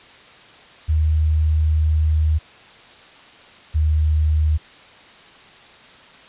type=tone pair in turn; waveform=sine; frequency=77.8 / 77.13 Hz; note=D#2 / D#2; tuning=0 / -15 cents; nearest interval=unison; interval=15 cents; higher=first; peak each=-14 dBFS; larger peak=neither; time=0.88-2.39 / 3.74-4.58 s; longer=first; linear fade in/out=20 ms; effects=white hiss -45 dBFS RMS until 6.28 s + resampled to 8000 Hz